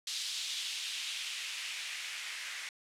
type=noise with band-pass filter sweep; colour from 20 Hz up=blue; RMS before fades=-39 dBFS; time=0.07-2.69 s; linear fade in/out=2 ms; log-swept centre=3800 to 1900 Hz; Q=1.9; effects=low-pass 9000 Hz 12 dB/octave